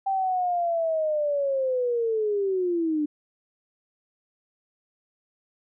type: linear sweep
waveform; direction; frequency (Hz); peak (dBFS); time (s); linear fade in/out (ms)
sine; down; 784 to 292.8; -22; 0.06-3.06; 10
effects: none